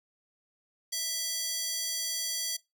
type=tone with high-pass filter; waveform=square; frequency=659.3 Hz; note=E5; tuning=in tune; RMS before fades=-33 dBFS; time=0.92-2.57 s; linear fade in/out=10 ms; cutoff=4900 Hz; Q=1.5; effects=noise-tail reverb RT60 0.2 s tail -21 dB re dry